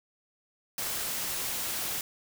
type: noise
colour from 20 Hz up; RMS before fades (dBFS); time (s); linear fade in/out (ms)
white; -33; 0.78-2.01; 2
effects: none